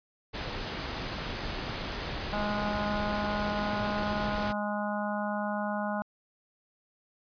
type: noise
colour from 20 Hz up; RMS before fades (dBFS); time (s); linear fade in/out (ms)
pink; -35; 0.33-4.53; 20
type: harmonic tone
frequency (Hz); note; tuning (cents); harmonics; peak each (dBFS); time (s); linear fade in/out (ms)
207.7; G#3; 0; 1 / 3 / 4 / 5 / 6 / 7; -33 / -35 / -36 / -39 / -42 / -39; 2.33-6.02; 0
effects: resampled to 11025 Hz